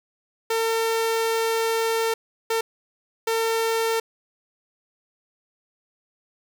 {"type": "tone bursts at uneven times", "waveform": "sawtooth", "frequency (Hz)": 452.3, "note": "A4", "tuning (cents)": 48, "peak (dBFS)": -17, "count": 3, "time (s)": [[0.5, 2.14], [2.5, 2.61], [3.27, 4]], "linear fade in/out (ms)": 5, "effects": []}